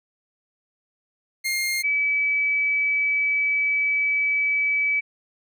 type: tone pair in turn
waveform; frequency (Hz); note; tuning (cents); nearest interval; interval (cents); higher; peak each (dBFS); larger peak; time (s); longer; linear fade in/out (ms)
sawtooth / sine; 2122 / 2293; C7 / D7; +24 / -42; minor second; 134; second; -19; neither; 1.44-1.83 / 1.83-5.01; second; 20
effects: none